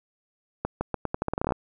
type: accelerating click train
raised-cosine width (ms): 1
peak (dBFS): -12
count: 15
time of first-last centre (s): 0.65-1.522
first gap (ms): 160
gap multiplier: 0.83
effects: none